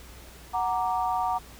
sine chord, Gb augmented, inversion none, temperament equal, 740 / 932.3 / 1174.7 Hz, Gb5 / Bb5 / D6, 0 / 0 / 0 cents, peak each -27 / -28 / -32 dBFS, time 0.53-1.39 s, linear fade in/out 20 ms, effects added 60 Hz sine -48 dBFS peak until 1.59 s + pink hiss -49 dBFS RMS until 1.59 s

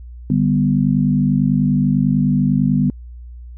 sine chord, G major, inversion second, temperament equal, 146.83 / 196 / 246.9 Hz, D3 / G3 / B3, 0 / 0 / 0 cents, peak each -17 dBFS, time 0.3-2.9 s, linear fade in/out 2 ms, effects added 60 Hz sine -32 dBFS peak until 3.57 s

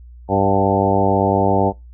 harmonic tone with a mistuned harmonic, 98 Hz, G2, in tune, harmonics 1 / 2 / 3 / 4 / 5 / 6 / 7 / 8 / 9, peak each -22 / -22 / -22 / -22 / -22 / -22 / -22 / -22 / -22 dBFS, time 0.28-1.73 s, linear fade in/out 50 ms, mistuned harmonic 7, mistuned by +19 cents, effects noise-tail reverb RT60 0.2 s tail -21 dB re dry + added 60 Hz sine -37 dBFS peak until 1.93 s

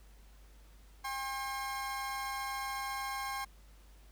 30% pulse tone pair together, 802 / 1074 Hz, G5 / C6, +39 / +45 cents, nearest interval perfect fourth, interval 506 cents, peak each -37 / -36 dBFS, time 1.04-3.45 s, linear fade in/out 10 ms, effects added 50 Hz sine -55 dBFS peak until 4.11 s + pink hiss -65 dBFS RMS until 4.11 s

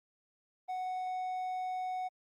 triangle tone, 740 Hz, F#5, in tune, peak -32 dBFS, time 0.68-2.09 s, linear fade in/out 20 ms, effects Opus 24 kbps

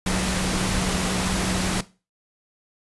sine tone in noise, 185 Hz, F#3, in tune, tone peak -25 dBFS, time 0.06-1.81 s, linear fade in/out 5 ms, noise pink, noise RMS -25 dBFS, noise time 0.06-1.81 s, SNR -3 dB, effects noise-tail reverb RT60 0.3 s tail -17 dB re dry + resampled to 24000 Hz

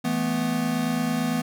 square chord, E suspended fourth, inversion none, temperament equal with one note detuned, 164.81 / 218 / 246.9 Hz, E3 / A3 / B3, 0 / -16 / 0 cents, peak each -30 / -29 / -26 dBFS, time 0.04-1.42 s, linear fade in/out 10 ms, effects none

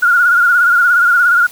sine tone with vibrato, 1427 Hz, F6, 37 cents sharp, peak -7 dBFS, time 0.02-1.47 s, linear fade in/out 10 ms, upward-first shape sine, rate 17 Hz, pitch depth 61 cents each way, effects white hiss -36 dBFS RMS until 1.51 s

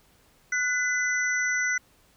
sine tone cluster, 1473 / 2012 / 5940 Hz, F#6 / B6 / F#8, -8 / +32 / +6 cents, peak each -27 / -26 / -33 dBFS, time 0.52-1.78 s, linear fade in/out 5 ms, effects pink hiss -61 dBFS RMS until 2.16 s

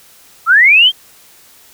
sine linear sweep, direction up, 1252 to 3242 Hz, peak -4 dBFS, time 0.46-0.92 s, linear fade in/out 50 ms, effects white hiss -44 dBFS RMS until 1.73 s

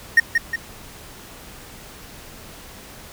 triangle tone with echo, 1854 Hz, A#6, 10 cents flat, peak -6 dBFS, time 0.17-0.2 s, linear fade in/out 5 ms, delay 180 ms, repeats 2, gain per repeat -6 dB, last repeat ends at 0.56 s, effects pink hiss -41 dBFS RMS until 3.12 s

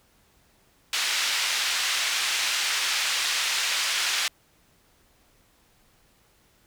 pink band-pass noise, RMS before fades -26 dBFS, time 0.93-4.28 s, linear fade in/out 2 ms, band 2000 to 6100 Hz, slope 12 dB/octave, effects pink hiss -62 dBFS RMS until 6.66 s

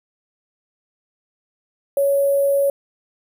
sine tone with sample-and-hold, 558 Hz, C#5, 11 cents sharp, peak -14 dBFS, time 1.97-2.7 s, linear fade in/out 2 ms, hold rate 11025 Hz, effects none

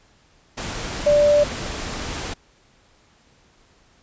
sine tone in noise, 587.3 Hz, D5, in tune, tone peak -12 dBFS, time 1.06-1.44 s, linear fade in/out 10 ms, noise pink, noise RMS -29 dBFS, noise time 0.57-2.34 s, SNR +14 dB, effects pink hiss -57 dBFS RMS until 4.02 s + resampled to 16000 Hz

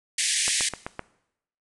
white band-pass noise, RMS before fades -25 dBFS, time 0.18-0.69 s, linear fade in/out 5 ms, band 1700 to 10000 Hz, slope 96 dB/octave
click train, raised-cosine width 0.5 ms, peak -15 dBFS, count 5, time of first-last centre 0.48-0.993 s, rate 7.79 Hz
effects noise-tail reverb RT60 0.8 s tail -19 dB re dry

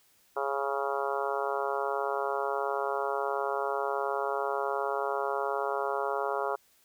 harmonic tone, 138.59 Hz, C#3, in tune, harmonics 3 / 4 / 5 / 6 / 7 / 8 / 9 / 10, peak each -34 / -35 / -36 / -37 / -37 / -38 / -39 / -39 dBFS, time 0.36-6.56 s, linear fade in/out 10 ms, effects white hiss -65 dBFS RMS until 6.84 s

